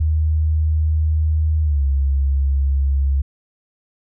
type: tone with pitch glide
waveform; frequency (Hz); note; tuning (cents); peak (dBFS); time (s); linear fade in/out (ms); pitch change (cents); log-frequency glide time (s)
sine; 77.9 to 68.6; D#2 to C#2; +3 to -17; -14; 0-3.22; 10; -220; 1.62-1.84
effects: none